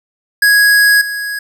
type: tone with level steps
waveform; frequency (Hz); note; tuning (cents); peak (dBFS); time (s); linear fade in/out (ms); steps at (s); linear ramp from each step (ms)
square; 1661.2; G#6; 0; -7 / -19; 0.42-1.39; 5; 1.01; 5
effects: none